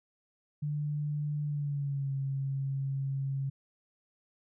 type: tone with pitch glide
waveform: sine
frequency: 148 to 136.5 Hz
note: D3 to C#3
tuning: +14 to -26 cents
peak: -30 dBFS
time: 0.62-3.5 s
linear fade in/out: 10 ms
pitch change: -140 cents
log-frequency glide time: 1.44-2.13 s
effects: none